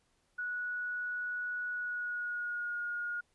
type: tone with pitch glide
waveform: sine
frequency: 1467 to 1432.7 Hz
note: F#6 to F6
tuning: -15 to +44 cents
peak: -34 dBFS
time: 0.38-3.21 s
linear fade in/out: 10 ms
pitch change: -41 cents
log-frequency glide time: 1.7-2.79 s
effects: pink hiss -74 dBFS RMS until 3.34 s + resampled to 24000 Hz